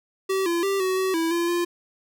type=tone with pitch steps; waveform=square; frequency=383.8 / 341.1 / 392.8 / 374.5 / 377.9 / 328.5 / 341.7 / 347.2 Hz; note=G4 / F4 / G4 / F#4 / F#4 / E4 / F4 / F4; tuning=-37 / -41 / +4 / +21 / +37 / -6 / -38 / -10 cents; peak=-22 dBFS; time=0.29-1.65 s; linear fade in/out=10 ms; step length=170 ms; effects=none